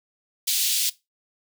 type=high-pass noise; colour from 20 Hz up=pink; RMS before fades=-23 dBFS; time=0.47-0.9 s; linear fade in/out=10 ms; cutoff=3200 Hz; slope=24 dB/octave; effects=noise-tail reverb RT60 0.2 s tail -18 dB re dry